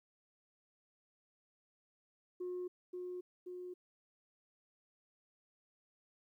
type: tone with echo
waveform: sine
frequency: 360.7 Hz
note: F#4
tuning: 44 cents flat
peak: -37 dBFS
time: 2.4-2.68 s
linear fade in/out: 10 ms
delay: 530 ms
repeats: 2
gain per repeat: -3 dB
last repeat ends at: 3.74 s
effects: tanh soft clip ceiling -36 dBFS + 13-bit